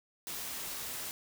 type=noise; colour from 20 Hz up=white; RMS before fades=-40 dBFS; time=0.27-1.11 s; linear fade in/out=0 ms; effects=none